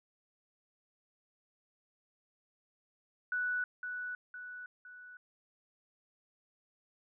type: tone with echo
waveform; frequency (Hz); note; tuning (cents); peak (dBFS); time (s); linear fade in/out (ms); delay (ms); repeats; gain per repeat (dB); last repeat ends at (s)
sine; 1480; F#6; 0; -31; 3.32-3.64; 2; 510; 3; -6; 5.17
effects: none